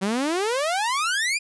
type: exponential sweep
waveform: sawtooth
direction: up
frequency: 185 to 2489 Hz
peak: -18 dBFS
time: 0.01-1.39 s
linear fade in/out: 20 ms
effects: resampled to 24000 Hz